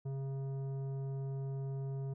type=tone with tanh clipping; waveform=sine; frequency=135.9 Hz; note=C#3; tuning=34 cents flat; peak=-38 dBFS; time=0.05-2.14 s; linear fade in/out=10 ms; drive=11 dB; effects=none